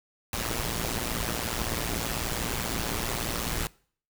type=noise with amplitude modulation; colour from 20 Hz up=pink; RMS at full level=-27 dBFS; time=0.33-3.67 s; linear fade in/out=2 ms; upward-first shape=sine; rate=116 Hz; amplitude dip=80%; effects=noise-tail reverb RT60 0.5 s tail -23 dB re dry